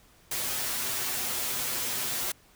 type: noise with comb filter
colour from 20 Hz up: white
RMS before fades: -31 dBFS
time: 0.31-2.32 s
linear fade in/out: 5 ms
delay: 8 ms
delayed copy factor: +0.85
effects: pink hiss -59 dBFS RMS until 2.55 s

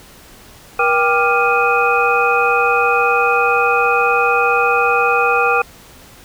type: tone cluster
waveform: sine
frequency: 479 / 789 / 1184 / 1399 / 2499 Hz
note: A#4 / G5 / D6 / F6 / D#7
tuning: +47 / +11 / +14 / +3 / +7 cents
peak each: -18 dBFS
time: 0.79-5.62 s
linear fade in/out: 5 ms
effects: pink hiss -42 dBFS RMS until 6.24 s

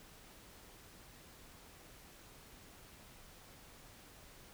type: silence
effects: pink hiss -58 dBFS RMS until 4.53 s

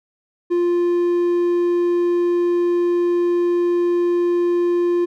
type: tone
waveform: triangle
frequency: 349.2 Hz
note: F4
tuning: in tune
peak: -13 dBFS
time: 0.5-5.06 s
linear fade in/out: 20 ms
effects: none

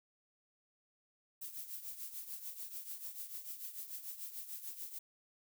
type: noise with tremolo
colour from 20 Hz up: violet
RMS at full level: -43 dBFS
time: 1.41-4.99 s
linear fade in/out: 10 ms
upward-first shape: triangle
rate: 6.8 Hz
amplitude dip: 75%
effects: none

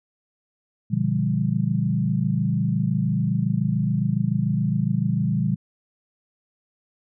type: tone cluster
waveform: sine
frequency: 120.2 / 145.9 / 172.8 / 200 Hz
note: B2 / D3 / F3 / G3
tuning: -46 / -11 / -18 / +35 cents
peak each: -25 dBFS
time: 0.9-5.56 s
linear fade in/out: 20 ms
effects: none

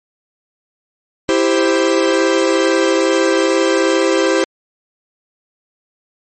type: chord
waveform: 45% pulse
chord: C major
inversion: first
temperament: equal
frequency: 329.6 / 392 / 523.3 Hz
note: E4 / G4 / C5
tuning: 0 / 0 / 0 cents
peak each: -16 dBFS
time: 1.29-4.44 s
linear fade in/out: 0 ms
effects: MP3 32 kbps

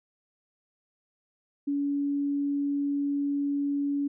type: tone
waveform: sine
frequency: 283.9 Hz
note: C#4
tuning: 41 cents sharp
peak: -25 dBFS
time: 1.67-4.08 s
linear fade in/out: 10 ms
effects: none

